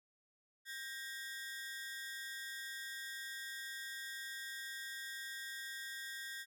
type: ring-modulated tone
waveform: sawtooth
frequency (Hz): 1737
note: A6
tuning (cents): -23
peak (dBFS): -37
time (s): 0.65-6.46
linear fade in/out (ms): 50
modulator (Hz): 141
effects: none